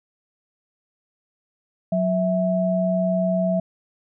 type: tone pair together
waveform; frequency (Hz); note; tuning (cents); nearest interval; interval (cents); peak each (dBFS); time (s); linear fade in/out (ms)
sine; 183.2 / 655.1; F#3 / E5; -17 / -11; octave + minor seventh; 2206; -21; 1.92-3.6; 5
effects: none